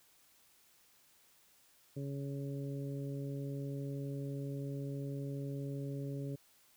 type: harmonic tone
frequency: 139.4 Hz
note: C#3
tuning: 10 cents sharp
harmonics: 1 / 2 / 3 / 4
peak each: -39 / -44 / -47 / -51 dBFS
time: 1.96-6.36 s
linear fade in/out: 10 ms
effects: white hiss -67 dBFS RMS until 6.76 s